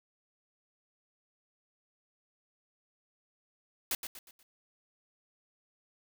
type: noise with echo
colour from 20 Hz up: white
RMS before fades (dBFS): -32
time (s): 3.91-3.95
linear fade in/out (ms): 2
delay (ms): 120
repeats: 4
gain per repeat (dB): -8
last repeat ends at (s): 4.43
effects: none